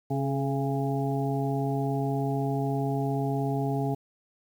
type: harmonic tone with a mistuned harmonic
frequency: 136.8 Hz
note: C#3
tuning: 23 cents flat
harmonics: 1 / 2 / 3 / 5 / 6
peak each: -28 / -31 / -33 / -35 / -36 dBFS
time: 0.1-3.95 s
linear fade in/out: 10 ms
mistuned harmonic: 3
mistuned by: +35 cents
effects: 9-bit